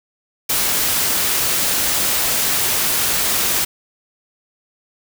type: noise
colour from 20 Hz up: white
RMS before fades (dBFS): -18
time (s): 0.49-3.65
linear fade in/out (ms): 10
effects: none